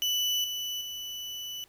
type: tone with level steps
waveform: 35% pulse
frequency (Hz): 2976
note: F#7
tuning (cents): +9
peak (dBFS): -24 / -30 / -34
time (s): 0.02-1.64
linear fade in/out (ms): 0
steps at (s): 0.44 / 0.81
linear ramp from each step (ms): 2
effects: pink hiss -62 dBFS RMS until 1.68 s